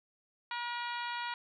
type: harmonic tone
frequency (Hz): 478.6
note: A#4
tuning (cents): +46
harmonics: 2 / 3 / 4 / 5 / 6 / 7 / 8 / 9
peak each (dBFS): -38 / -42 / -44 / -46 / -48 / -49 / -50 / -51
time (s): 0.51-1.34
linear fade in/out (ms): 2
effects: none